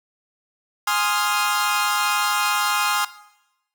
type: chord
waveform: sawtooth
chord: F minor seventh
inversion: first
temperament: equal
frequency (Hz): 830.6 / 1046.5 / 1244.5 / 1396.9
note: Ab5 / C6 / Eb6 / F6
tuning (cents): 0 / 0 / 0 / 0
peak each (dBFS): -21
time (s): 0.87-3.05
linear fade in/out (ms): 5
effects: noise-tail reverb RT60 0.9 s tail -17 dB re dry